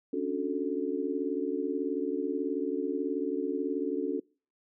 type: chord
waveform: sine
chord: D major seventh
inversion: third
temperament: just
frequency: 275.3 / 293.7 / 367.1 / 440.5 Hz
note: C#4 / D4 / F#4 / A4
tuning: -12 / 0 / -14 / +2 cents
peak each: -34 dBFS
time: 0.13-4.2 s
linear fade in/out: 5 ms
effects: noise-tail reverb RT60 0.4 s tail -26 dB re dry